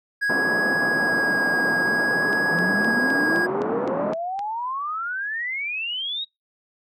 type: tone with vibrato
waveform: triangle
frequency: 1653 Hz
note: G#6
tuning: 9 cents flat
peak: -18 dBFS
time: 0.21-3.47 s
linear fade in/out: 20 ms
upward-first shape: sine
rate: 0.56 Hz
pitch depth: 11 cents each way
type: band-pass noise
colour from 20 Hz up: pink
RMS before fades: -27 dBFS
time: 0.29-4.14 s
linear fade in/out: 10 ms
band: 190 to 1200 Hz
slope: 24 dB/octave
type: click train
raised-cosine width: 0.2 ms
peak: -21 dBFS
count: 9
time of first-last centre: 2.33-4.392 s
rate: 3.88 Hz
type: exponential sweep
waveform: sine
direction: up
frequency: 163.9 to 3845 Hz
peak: -25 dBFS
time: 2.52-6.25 s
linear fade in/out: 20 ms
effects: noise-tail reverb RT60 0.2 s tail -26 dB re dry